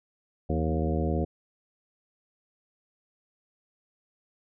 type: harmonic tone with a mistuned harmonic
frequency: 78.6 Hz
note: D#2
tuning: 18 cents sharp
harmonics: 1 / 2 / 3 / 4 / 5 / 6 / 7 / 9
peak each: -28 / -31 / -33 / -34 / -35 / -36 / -36 / -38 dBFS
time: 0.49-1.25 s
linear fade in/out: 10 ms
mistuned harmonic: 2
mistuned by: +68 cents
effects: none